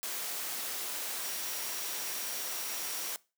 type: tone in noise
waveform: sine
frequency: 5660 Hz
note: F8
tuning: 22 cents sharp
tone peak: -45 dBFS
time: 1.24-3.12 s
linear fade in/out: 0 ms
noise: white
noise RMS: -37 dBFS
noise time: 0.03-3.16 s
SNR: -11 dB
effects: noise-tail reverb RT60 0.3 s tail -21 dB re dry + high-pass 300 Hz 12 dB/octave